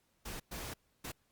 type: noise bursts at uneven times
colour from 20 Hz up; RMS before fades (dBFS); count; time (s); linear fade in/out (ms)
pink; -43; 3; 0.25-0.4 / 0.51-0.74 / 1.04-1.12; 10
effects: pink hiss -75 dBFS RMS until 1.31 s + Opus 48 kbps